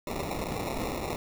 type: noise with sample-and-hold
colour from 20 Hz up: white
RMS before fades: -33 dBFS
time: 0.07-1.16 s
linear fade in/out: 2 ms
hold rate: 1575 Hz
effects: none